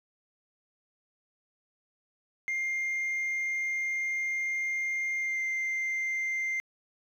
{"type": "tone with pitch glide", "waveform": "sine", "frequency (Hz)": [2111, 2092], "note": ["C7", "C7"], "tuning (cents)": [15, -1], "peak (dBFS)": -26, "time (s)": [2.48, 6.6], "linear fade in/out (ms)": 0, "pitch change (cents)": -16, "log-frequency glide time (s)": [5.18, 5.4], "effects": ["tanh soft clip ceiling -27 dBFS", "10-bit"]}